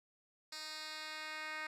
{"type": "tone with band-pass filter sweep", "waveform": "10% pulse", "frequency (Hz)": 310, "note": "D#4", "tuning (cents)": -6, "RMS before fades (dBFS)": -45, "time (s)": [0.52, 1.67], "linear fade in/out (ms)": 5, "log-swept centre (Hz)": [5000, 2200], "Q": 1.6, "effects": []}